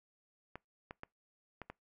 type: clicks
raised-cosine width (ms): 0.5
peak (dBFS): -29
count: 5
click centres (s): 0.556 / 0.909 / 1.034 / 1.617 / 1.7
effects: noise-tail reverb RT60 0.2 s tail -25 dB re dry